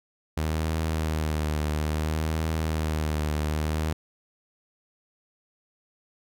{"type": "tone with vibrato", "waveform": "sawtooth", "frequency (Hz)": 77.78, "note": "D#2", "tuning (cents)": 0, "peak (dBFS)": -21, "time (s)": [0.37, 3.93], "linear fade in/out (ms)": 5, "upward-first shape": "triangle", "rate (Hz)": 0.59, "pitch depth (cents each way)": 51, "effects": []}